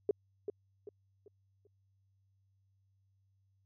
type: tone with echo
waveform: sine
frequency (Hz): 410.6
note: G#4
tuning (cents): -20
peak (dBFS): -25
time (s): 0.09-0.11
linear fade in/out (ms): 2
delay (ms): 390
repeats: 4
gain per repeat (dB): -9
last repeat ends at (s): 1.67
effects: added 97 Hz sine -70 dBFS peak until 3.65 s